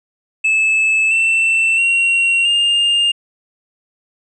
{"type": "tone with pitch steps", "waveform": "triangle", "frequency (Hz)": [2611, 2677, 2744, 2813], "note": ["E7", "E7", "F7", "F7"], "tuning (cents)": [-17, 26, -31, 12], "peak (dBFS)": -10, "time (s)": [0.44, 3.12], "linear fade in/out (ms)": 10, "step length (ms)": 670, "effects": ["resampled to 24000 Hz"]}